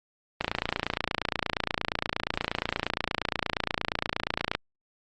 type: click train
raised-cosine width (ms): 0.3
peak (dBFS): -9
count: 119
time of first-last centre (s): 0.41-4.55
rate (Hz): 28.5
effects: Opus 24 kbps